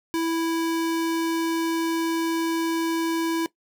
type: tone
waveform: square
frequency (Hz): 329.6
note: E4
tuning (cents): 0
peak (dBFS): -23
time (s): 0.14-3.46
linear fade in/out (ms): 0
effects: noise-tail reverb RT60 0.1 s tail -18 dB re dry